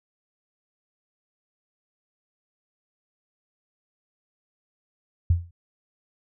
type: tone with exponential decay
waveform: sine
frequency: 86 Hz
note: F2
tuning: 26 cents flat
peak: -13 dBFS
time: 5.3-5.51 s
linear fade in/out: 5 ms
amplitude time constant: 45 ms
effects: none